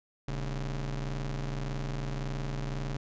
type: ring-modulated tone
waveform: 40% pulse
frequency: 84.2 Hz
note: E2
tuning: 37 cents sharp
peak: -28 dBFS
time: 0.28-2.97 s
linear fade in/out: 5 ms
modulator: 53 Hz
effects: resampled to 16000 Hz